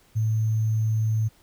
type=tone with sample-and-hold; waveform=sine; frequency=110 Hz; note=A2; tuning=in tune; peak=-20 dBFS; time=0.15-1.29 s; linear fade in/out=20 ms; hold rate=6300 Hz; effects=pink hiss -59 dBFS RMS until 1.42 s